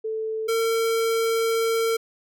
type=tone pair in turn; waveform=sine / square; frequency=440 / 453.9 Hz; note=A4 / A#4; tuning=0 / -46 cents; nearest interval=minor second; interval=54 cents; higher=second; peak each=-25 / -21 dBFS; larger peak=second; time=0.04-0.48 / 0.48-1.97 s; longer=second; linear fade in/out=10 ms; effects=none